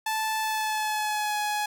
sawtooth tone with pitch glide, 875 to 838.9 Hz, A5 to G#5, -10 to +17 cents, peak -22 dBFS, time 0.06-1.66 s, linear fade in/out 5 ms, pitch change -73 cents, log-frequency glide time 0.41-1.38 s, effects none

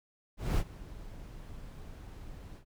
brown noise with ADSR envelope, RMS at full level -26 dBFS, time 0.37-2.65 s, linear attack 210 ms, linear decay 54 ms, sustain -20 dB, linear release 95 ms, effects none

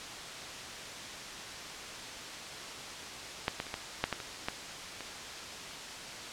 clicks, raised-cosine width 0.3 ms, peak -12 / -17 / -27 / -18 / -11 / -15 / -24 / -15 / -23 dBFS, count 9, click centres 3.481 / 3.601 / 3.667 / 3.741 / 4.04 / 4.127 / 4.202 / 4.485 / 5.007 s, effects white hiss -42 dBFS RMS until 6.32 s + low-pass 6000 Hz 12 dB/octave

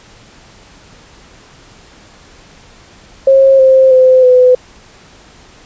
sine tone with pitch steps, 538 / 526.3 / 514.9 / 503.7 Hz, C5 / C5 / C5 / B4, +48 / +10 / -28 / +34 cents, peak -3 dBFS, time 3.27-4.55 s, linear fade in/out 5 ms, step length 320 ms, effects pink hiss -41 dBFS RMS until 5.65 s + resampled to 16000 Hz

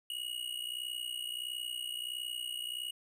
square tone with amplitude modulation, 2892 Hz, F#7, 40 cents flat, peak -34 dBFS, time 0.1-2.91 s, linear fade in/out 2 ms, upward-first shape sine, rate 61.5 Hz, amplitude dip 80%, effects none

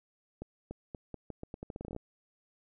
accelerating click train, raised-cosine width 2 ms, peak -27 dBFS, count 17, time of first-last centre 0.42-1.964 s, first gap 290 ms, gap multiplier 0.82, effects none

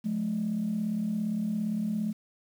sine tone pair together, 177.64 / 215.1 Hz, F3 / A3, +30 / -39 cents, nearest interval minor third, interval 331 cents, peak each -33 / -27 dBFS, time 0.04-2.13 s, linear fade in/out 20 ms, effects tanh soft clip ceiling -22 dBFS + 9-bit

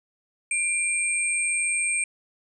sine tone pair together, 2374 / 8467 Hz, D7 / C9, +18 / +20 cents, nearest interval octave + minor seventh, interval 2202 cents, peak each -25 dBFS, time 0.51-2.04 s, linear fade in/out 2 ms, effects none

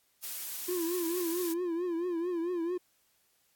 blue noise, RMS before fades -38 dBFS, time 0.22-1.54 s, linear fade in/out 20 ms
triangle tone with vibrato, 345.5 Hz, F4, 19 cents flat, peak -28 dBFS, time 0.68-2.78 s, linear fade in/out 10 ms, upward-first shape triangle, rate 4.5 Hz, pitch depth 110 cents each way
effects white hiss -71 dBFS RMS until 3.55 s + AAC 64 kbps

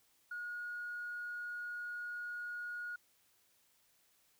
triangle tone with tanh clipping, 1443 Hz, F#6, 44 cents flat, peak -40 dBFS, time 0.31-2.96 s, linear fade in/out 5 ms, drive 4 dB, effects white hiss -72 dBFS RMS until 4.39 s

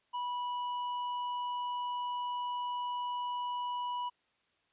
triangle tone with hard clipping, 980 Hz, B5, 14 cents flat, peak -35 dBFS, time 0.13-4.1 s, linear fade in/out 20 ms, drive 9 dB, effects white hiss -74 dBFS RMS until 4.72 s + resampled to 8000 Hz

